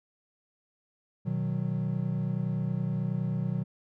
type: chord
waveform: triangle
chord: B major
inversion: none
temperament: equal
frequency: 123.47 / 155.56 / 185 Hz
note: B2 / D#3 / F#3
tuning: 0 / 0 / 0 cents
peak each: -30 dBFS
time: 1.25-3.64 s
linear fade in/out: 20 ms
effects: none